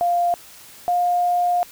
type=tone pair in turn; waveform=sine; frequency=698.5 / 708.3 Hz; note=F5 / F5; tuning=0 / +24 cents; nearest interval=unison; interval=24 cents; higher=second; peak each=-16 dBFS; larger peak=neither; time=0.01-0.34 / 0.88-1.63 s; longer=second; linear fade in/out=0 ms; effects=white hiss -44 dBFS RMS until 1.71 s

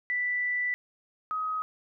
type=tone pair in turn; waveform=sine; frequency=1975.5 / 1262.6 Hz; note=B6 / D#6; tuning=0 / +25 cents; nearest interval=minor sixth; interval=775 cents; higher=first; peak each=-26 / -28 dBFS; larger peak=first; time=0.1-0.74 / 1.31-1.62 s; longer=first; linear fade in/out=0 ms; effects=none

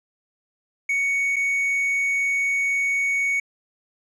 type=tone with dropouts; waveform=triangle; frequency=2229 Hz; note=C#7; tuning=9 cents sharp; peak=-18 dBFS; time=0.89-3.4 s; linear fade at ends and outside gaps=5 ms; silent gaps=1.36-1.364 s; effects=resampled to 24000 Hz

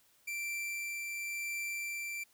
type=tone with tremolo; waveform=45% pulse; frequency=2349 Hz; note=D7; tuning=in tune; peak=-35 dBFS; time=0.27-2.24 s; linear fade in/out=10 ms; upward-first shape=triangle; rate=0.95 Hz; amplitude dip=25%; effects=white hiss -68 dBFS RMS until 2.33 s

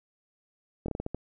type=slowing click train; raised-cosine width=2 ms; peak=-19 dBFS; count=7; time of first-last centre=0.86-1.146 s; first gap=23 ms; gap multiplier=1.29; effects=none

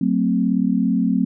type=chord; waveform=sine; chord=F# diminished; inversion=none; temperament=equal with one note detuned; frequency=185 / 224.1 / 261.6 Hz; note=F#3 / A3 / C4; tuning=0 / +32 / 0 cents; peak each=-20 dBFS; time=0.01-1.25 s; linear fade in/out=5 ms; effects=none

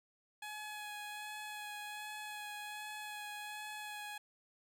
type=tone with vibrato; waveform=15% pulse; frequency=841 Hz; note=G#5; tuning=22 cents sharp; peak=-37 dBFS; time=0.42-4.18 s; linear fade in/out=5 ms; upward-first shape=sine; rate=1.3 Hz; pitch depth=15 cents each way; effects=none

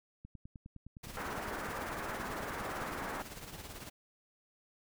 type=click train; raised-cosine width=5 ms; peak=-36 dBFS; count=28; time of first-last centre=0.25-3.022 s; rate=9.74 Hz
type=noise with tremolo; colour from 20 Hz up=pink; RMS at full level=-45 dBFS; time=1.03-3.9 s; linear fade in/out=10 ms; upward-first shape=sine; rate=18 Hz; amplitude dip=55%
type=band-pass noise; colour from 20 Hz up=white; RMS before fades=-41 dBFS; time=1.17-3.22 s; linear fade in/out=0 ms; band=180 to 1700 Hz; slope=24 dB/octave
effects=none

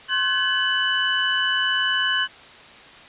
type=tone cluster; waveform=sine; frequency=1062 / 1521 / 1700 / 2984 Hz; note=C6 / F#6 / G#6 / F#7; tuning=+25 / +47 / +40 / +14 cents; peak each=-29 / -24 / -26 / -22 dBFS; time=0.08-2.28 s; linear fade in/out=50 ms; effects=white hiss -44 dBFS RMS until 3.08 s + resampled to 8000 Hz

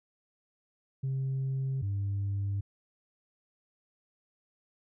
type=tone pair in turn; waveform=sine; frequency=133.7 / 99.5 Hz; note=C3 / G2; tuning=+38 / +26 cents; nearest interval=perfect fourth; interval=512 cents; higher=first; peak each=-27 dBFS; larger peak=neither; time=1.03-1.82 / 1.82-2.61 s; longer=neither; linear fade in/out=10 ms; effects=tanh soft clip ceiling -27 dBFS

